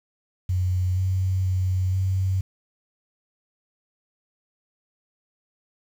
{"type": "tone with pitch steps", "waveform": "sine", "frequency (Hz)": [91.4, 93.7, 92.8, 94.6], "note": ["F#2", "F#2", "F#2", "F#2"], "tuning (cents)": [-21, 22, 6, 39], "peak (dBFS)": -20, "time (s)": [0.49, 2.41], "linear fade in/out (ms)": 5, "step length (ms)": 480, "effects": ["8-bit"]}